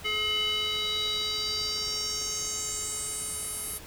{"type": "tone with band-pass filter sweep", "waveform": "square", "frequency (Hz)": 426.1, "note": "G#4", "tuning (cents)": 44, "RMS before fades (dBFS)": -31, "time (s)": [0.04, 3.79], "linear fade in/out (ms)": 20, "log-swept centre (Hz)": [2600, 11000], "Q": 4.8, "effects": ["added 82 Hz sine -53 dBFS peak until 3.86 s", "pink hiss -46 dBFS RMS until 3.86 s"]}